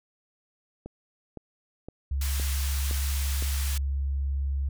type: click train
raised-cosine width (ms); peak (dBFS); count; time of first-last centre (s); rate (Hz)
2; -25; 6; 0.86-3.424; 1.95
type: tone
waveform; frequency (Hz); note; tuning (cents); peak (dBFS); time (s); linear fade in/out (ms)
sine; 68.9; C#2; -10; -25; 2.11-4.69; 5
type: band-pass noise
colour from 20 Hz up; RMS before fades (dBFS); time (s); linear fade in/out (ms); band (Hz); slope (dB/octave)
white; -36; 2.21-3.78; 5; 1000 to 15000; 12
effects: none